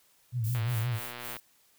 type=tone with vibrato; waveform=sine; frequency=116.3 Hz; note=A#2; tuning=4 cents flat; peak=-27 dBFS; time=0.32-1 s; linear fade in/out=50 ms; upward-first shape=sine; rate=5.8 Hz; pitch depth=120 cents each way
type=noise with tremolo; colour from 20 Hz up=violet; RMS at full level=-40 dBFS; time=0.44-1.4 s; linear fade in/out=0 ms; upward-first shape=sine; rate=3.8 Hz; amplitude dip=85%
type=click train; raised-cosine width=0.3 ms; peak=-24 dBFS; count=99; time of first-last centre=0.55-1.367 s; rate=120 Hz
effects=white hiss -65 dBFS RMS until 1.78 s